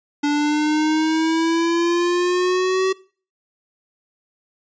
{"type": "exponential sweep", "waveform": "square", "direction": "up", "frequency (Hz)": [290, 381.2], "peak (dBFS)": -17, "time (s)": [0.23, 2.93], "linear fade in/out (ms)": 10, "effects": ["noise-tail reverb RT60 0.4 s tail -21 dB re dry", "resampled to 16000 Hz"]}